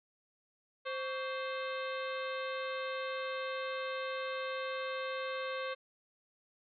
harmonic tone with a mistuned harmonic, 523.3 Hz, C5, in tune, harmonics 1 / 2 / 3 / 4 / 5 / 6 / 7 / 8, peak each -38 / -42 / -44 / -47 / -48 / -52 / -50 / -54 dBFS, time 0.85-5.75 s, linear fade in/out 20 ms, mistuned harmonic 2, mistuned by +130 cents, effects none

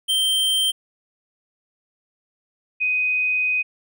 square / sine tone pair in turn, 3136 / 2502 Hz, G7 / D#7, 0 / +9 cents, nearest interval major third, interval 391 cents, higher first, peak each -18 dBFS, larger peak neither, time 0.08-0.72 / 2.8-3.63 s, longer second, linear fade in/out 20 ms, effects none

